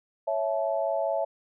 sine chord, A major, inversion first, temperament equal with one note detuned, 554.4 / 659.3 / 862.9 Hz, C#5 / E5 / A5, 0 / 0 / -34 cents, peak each -29 / -27 / -33 dBFS, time 0.27-1.25 s, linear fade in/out 10 ms, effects none

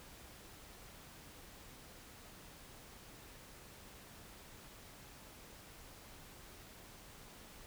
silence, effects pink hiss -56 dBFS RMS until 7.66 s

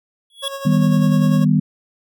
square tone with exponential growth, 3358 Hz, G#7, 18 cents sharp, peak -19 dBFS, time 0.3-0.48 s, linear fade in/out 2 ms, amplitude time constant 38 ms
25% pulse tone with tremolo, 550 Hz, C#5, 14 cents flat, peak -21 dBFS, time 0.42-1.45 s, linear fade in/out 20 ms, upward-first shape sine, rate 10 Hz, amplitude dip 55%
sine chord, Eb augmented, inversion none, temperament equal, 155.56 / 196 / 246.9 Hz, Eb3 / G3 / B3, 0 / 0 / 0 cents, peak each -15 / -16 / -18 dBFS, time 0.65-1.6 s, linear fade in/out 10 ms
effects none

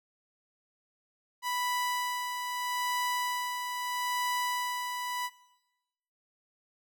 sawtooth tone with tremolo, 987.8 Hz, B5, in tune, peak -25 dBFS, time 1.42-5.3 s, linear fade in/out 50 ms, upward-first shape sine, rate 0.78 Hz, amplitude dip 45%, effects noise-tail reverb RT60 1.0 s tail -19 dB re dry

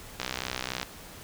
click train, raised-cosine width 0.2 ms, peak -13 dBFS, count 41, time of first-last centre 0.2-0.83 s, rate 63.5 Hz, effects pink hiss -46 dBFS RMS until 1.23 s

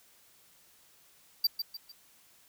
square tone with echo, 4685 Hz, D8, 5 cents flat, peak -23 dBFS, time 1.44-1.47 s, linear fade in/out 5 ms, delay 150 ms, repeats 3, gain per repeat -8 dB, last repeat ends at 1.92 s, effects white hiss -62 dBFS RMS until 2.48 s

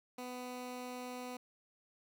15% pulse tone, 249.5 Hz, B3, 18 cents sharp, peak -36 dBFS, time 0.18-1.37 s, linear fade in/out 5 ms, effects none

